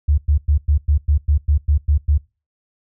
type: tone bursts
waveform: sine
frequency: 73.42 Hz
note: D2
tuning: in tune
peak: -11 dBFS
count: 11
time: 0.08-2.18 s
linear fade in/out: 10 ms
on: 100 ms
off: 100 ms
effects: noise-tail reverb RT60 0.3 s tail -23 dB re dry